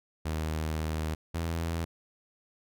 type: tone pair in turn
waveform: sawtooth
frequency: 78.5 / 82.9 Hz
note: D#2 / E2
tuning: +16 / +10 cents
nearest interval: minor second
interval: 94 cents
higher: second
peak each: -26 dBFS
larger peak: neither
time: 0.25-1.15 / 1.34-1.85 s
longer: first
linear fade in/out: 10 ms
effects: none